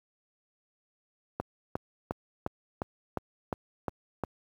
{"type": "click train", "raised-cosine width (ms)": 1, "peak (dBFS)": -16, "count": 9, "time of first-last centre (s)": [1.4, 4.237], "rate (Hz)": 2.82, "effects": ["high-pass 60 Hz 12 dB/octave", "9-bit"]}